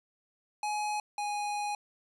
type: tone pair in turn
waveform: square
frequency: 840 / 827.5 Hz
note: G#5 / G#5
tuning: +19 / -6 cents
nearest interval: unison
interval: 25 cents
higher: first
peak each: -31 / -32 dBFS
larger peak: first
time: 0.63-1 / 1.18-1.75 s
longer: second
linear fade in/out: 2 ms
effects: resampled to 24000 Hz